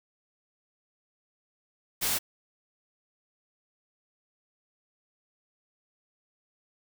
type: noise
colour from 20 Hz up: white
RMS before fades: -28 dBFS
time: 2.01-2.19 s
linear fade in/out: 20 ms
effects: none